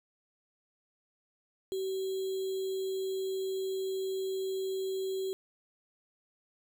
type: tone with sample-and-hold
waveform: sine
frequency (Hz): 381.5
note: G4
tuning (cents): -47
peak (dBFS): -31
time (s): 1.72-5.33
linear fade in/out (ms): 0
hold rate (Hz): 3675
effects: none